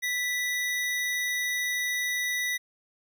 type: tone pair together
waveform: square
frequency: 1975.5 / 3762 Hz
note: B6 / A#7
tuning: 0 / +15 cents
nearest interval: major seventh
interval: 1115 cents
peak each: -28 / -36 dBFS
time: 0.02-2.58 s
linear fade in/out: 20 ms
effects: none

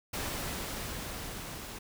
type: noise with level ramp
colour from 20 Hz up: pink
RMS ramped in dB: -35 to -43 dBFS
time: 0.13-1.79 s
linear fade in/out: 10 ms
effects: none

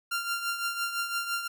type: tone with tremolo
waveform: sawtooth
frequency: 1388 Hz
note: F6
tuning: 11 cents flat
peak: -23 dBFS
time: 0.11-1.48 s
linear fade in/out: 10 ms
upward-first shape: triangle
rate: 5.9 Hz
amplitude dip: 65%
effects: none

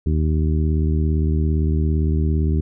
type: harmonic tone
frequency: 77.6 Hz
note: D#2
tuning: 4 cents flat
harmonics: 1 / 2 / 3 / 4 / 5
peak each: -17 / -23 / -27 / -29 / -31 dBFS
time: 0.06-2.61 s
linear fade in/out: 5 ms
effects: none

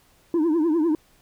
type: tone with vibrato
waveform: sine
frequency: 321.5 Hz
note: E4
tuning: 43 cents flat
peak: -15 dBFS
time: 0.34-0.95 s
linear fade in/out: 2 ms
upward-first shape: triangle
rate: 10 Hz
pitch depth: 160 cents each way
effects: tanh soft clip ceiling -17 dBFS + pink hiss -59 dBFS RMS until 1.21 s

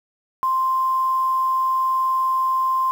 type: tone with quantisation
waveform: sine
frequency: 1046.5 Hz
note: C6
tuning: in tune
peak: -17 dBFS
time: 0.43-2.91 s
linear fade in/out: 0 ms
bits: 7
effects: none

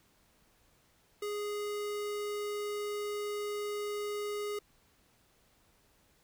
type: tone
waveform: square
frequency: 414.3 Hz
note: G#4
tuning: 4 cents flat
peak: -35 dBFS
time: 1.22-4.59 s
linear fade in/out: 5 ms
effects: pink hiss -68 dBFS RMS until 6.23 s

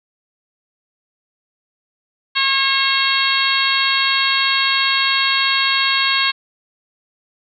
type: harmonic tone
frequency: 543 Hz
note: C#5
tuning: 36 cents flat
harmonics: 2 / 3 / 4 / 5 / 6 / 7 / 8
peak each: -22 / -22 / -22 / -22 / -22 / -22 / -22 dBFS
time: 2.35-6.32 s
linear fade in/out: 20 ms
effects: none

